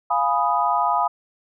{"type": "chord", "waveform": "sine", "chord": "F half-diminished seventh", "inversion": "none", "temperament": "equal", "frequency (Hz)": [698.5, 830.6, 987.8, 1244.5], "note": ["F5", "Ab5", "Cb6", "Eb6"], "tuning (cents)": [0, 0, 0, 0], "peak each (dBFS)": [-24, -23, -22, -23], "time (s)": [0.1, 1.08], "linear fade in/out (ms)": 10, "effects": []}